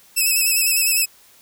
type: tone with vibrato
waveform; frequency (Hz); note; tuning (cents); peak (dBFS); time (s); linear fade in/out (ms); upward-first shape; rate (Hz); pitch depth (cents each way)
5% pulse; 2606; E7; -20; -7; 0.16-1.06; 20; square; 9.9; 34
effects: white hiss -51 dBFS RMS until 1.41 s